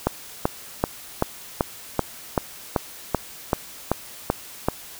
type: click train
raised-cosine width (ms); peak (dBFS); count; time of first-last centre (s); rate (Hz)
1; -4; 13; 0.07-4.685; 2.6
effects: white hiss -41 dBFS RMS until 4.99 s